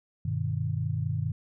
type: chord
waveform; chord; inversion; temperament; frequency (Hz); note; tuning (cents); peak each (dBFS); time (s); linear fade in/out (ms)
sine; G augmented; none; just; 98 / 122.5 / 153.12; G2 / B2 / D#3; 0 / -14 / -27; -31; 0.25-1.32; 5
effects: none